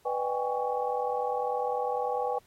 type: tone cluster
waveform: sine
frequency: 494.6 / 604 / 779 / 819 / 1119 Hz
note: B4 / D5 / G5 / G#5 / C#6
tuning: +3 / +48 / -11 / -24 / +16 cents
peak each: -31 / -38 / -34 / -32 / -39 dBFS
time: 0.05-2.39 s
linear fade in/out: 10 ms
effects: pink hiss -64 dBFS RMS until 2.46 s + AAC 48 kbps